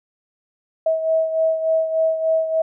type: beating tone pair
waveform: sine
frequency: 643 / 646.4 Hz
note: E5 / E5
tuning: -43 / -34 cents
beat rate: 3.4 Hz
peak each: -17 / -24 dBFS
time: 0.86-2.62 s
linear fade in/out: 5 ms
effects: none